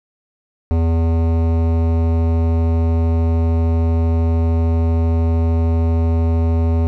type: tone with hard clipping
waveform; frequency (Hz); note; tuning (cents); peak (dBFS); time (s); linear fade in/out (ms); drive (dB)
sine; 82.41; E2; 0; -15; 0.71-6.87; 0; 16
effects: none